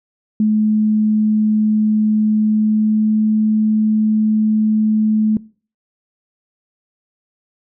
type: tone with pitch glide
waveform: sine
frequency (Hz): 214.5 to 215.9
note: A3 to A3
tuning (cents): -44 to -33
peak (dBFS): -11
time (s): 0.4-5.37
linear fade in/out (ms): 2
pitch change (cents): +11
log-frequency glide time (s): 2.37-3.26
effects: noise-tail reverb RT60 0.4 s tail -22 dB re dry